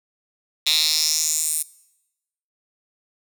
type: tone with high-pass filter sweep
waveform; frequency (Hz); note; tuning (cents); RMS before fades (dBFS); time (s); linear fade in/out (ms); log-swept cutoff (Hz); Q
10% pulse; 155.56; D#3; 0; -21; 0.66-1.63; 10; 3600 to 9500; 3.8
effects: noise-tail reverb RT60 0.9 s tail -21 dB re dry